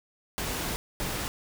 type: noise bursts at uneven times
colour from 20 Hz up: pink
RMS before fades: -32 dBFS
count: 2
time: 0.38-0.76 / 1-1.28 s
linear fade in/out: 0 ms
effects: none